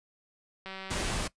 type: click train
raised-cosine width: 0.3 ms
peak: -25 dBFS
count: 92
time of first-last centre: 0.66-1.136 s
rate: 191 Hz
type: noise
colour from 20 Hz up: pink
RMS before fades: -32 dBFS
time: 0.9-1.28 s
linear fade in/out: 10 ms
effects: noise-tail reverb RT60 0.1 s tail -19 dB re dry + resampled to 22050 Hz